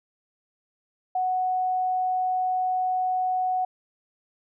sine tone, 740 Hz, F#5, in tune, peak -22 dBFS, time 1.15-3.65 s, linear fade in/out 5 ms, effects none

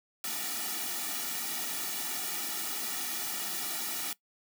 white noise with comb filter, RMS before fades -35 dBFS, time 0.24-4.13 s, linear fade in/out 2 ms, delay 1.9 ms, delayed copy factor -0.85, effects noise-tail reverb RT60 0.1 s tail -19 dB re dry + high-pass 200 Hz 12 dB/octave

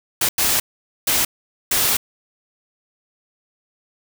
white noise bursts at uneven times, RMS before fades -18 dBFS, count 4, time 0.21-0.29 / 0.38-0.6 / 1.07-1.25 / 1.71-1.97 s, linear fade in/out 5 ms, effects none

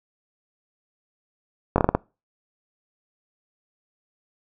slowing click train, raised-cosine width 1 ms, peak -3 dBFS, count 6, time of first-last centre 1.76-1.95 s, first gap 21 ms, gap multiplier 1.3, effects noise-tail reverb RT60 0.3 s tail -25 dB re dry

